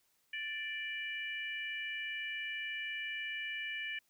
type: harmonic tone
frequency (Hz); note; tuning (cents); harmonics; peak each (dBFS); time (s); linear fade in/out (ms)
587.3; D5; 0; 3 / 4 / 5; -41 / -41 / -44; 0.33-3.99; 5
effects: white hiss -75 dBFS RMS until 4.09 s